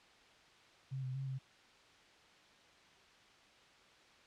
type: tone with pitch steps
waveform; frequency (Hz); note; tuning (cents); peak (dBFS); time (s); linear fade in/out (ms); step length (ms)
sine; 133.4 / 129.2 / 135.1 / 132.5; C3 / C3 / C#3 / C3; +34 / -21 / -44 / +22; -38; 0.91-1.39; 20; 120
effects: white hiss -63 dBFS RMS until 4.26 s + low-pass 4000 Hz 12 dB/octave